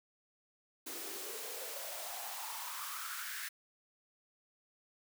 white noise with high-pass filter sweep, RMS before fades -43 dBFS, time 0.86-3.49 s, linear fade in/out 10 ms, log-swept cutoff 310 to 1700 Hz, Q 5.3, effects none

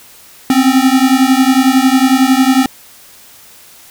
square beating tone pair, 256.9 / 267.9 Hz, C4 / C4, -32 / +41 cents, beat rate 11 Hz, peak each -11 dBFS, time 0.5-2.66 s, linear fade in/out 2 ms, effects white hiss -40 dBFS RMS until 3.9 s

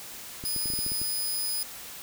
clicks, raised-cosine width 3 ms, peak -26 dBFS, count 9, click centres 0.439 / 0.563 / 0.658 / 0.702 / 0.737 / 0.79 / 0.864 / 0.919 / 1.016 s
5% pulse tone, 4998 Hz, D#8, 7 cents sharp, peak -21 dBFS, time 0.45-1.63 s, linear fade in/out 2 ms
effects white hiss -42 dBFS RMS until 2.02 s

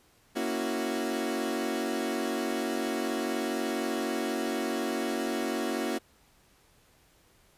30% pulse chord, F# dominant seventh, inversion first, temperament equal, 233.1 / 277.2 / 329.6 / 370 Hz, A#3 / C#4 / E4 / F#4, 0 / 0 / 0 / 0 cents, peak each -32 dBFS, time 0.35-5.99 s, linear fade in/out 20 ms, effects pink hiss -63 dBFS RMS until 7.57 s + resampled to 32000 Hz

